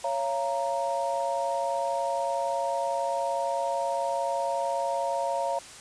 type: chord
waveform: sine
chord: Bb minor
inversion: first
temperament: equal with one note detuned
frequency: 554.4 / 685.3 / 932.3 Hz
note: Db5 / F5 / Bb5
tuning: 0 / -33 / 0 cents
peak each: -30 dBFS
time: 0.04-5.59 s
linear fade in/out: 5 ms
effects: white hiss -45 dBFS RMS until 5.8 s + resampled to 22050 Hz